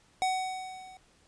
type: tone with level ramp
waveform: square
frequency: 750 Hz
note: F#5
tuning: 23 cents sharp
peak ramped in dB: -25 to -49 dBFS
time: 0.22-0.97 s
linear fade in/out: 0 ms
effects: pink hiss -64 dBFS RMS until 1.27 s + resampled to 22050 Hz